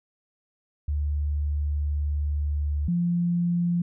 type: tone pair in turn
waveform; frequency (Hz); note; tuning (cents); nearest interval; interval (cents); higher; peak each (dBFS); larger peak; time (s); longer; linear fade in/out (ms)
sine; 73.42 / 173.42; D2 / F3; 0 / -12; octave + minor third; 1488; second; -23 / -21; second; 0.88-2.88 / 2.88-3.82; first; 5
effects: none